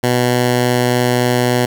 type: tone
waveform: 10% pulse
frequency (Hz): 123.47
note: B2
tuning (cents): 0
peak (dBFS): -4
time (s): 0.03-1.66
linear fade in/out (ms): 10
effects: none